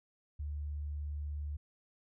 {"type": "tone", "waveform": "sine", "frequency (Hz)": 73.6, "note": "D2", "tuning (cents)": 4, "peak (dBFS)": -36, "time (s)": [0.39, 1.57], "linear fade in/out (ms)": 10, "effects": []}